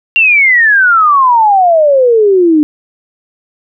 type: exponential sweep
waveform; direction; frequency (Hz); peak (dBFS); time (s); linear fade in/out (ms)
sine; down; 2790 to 293.7; -4; 0.16-2.63; 0
effects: none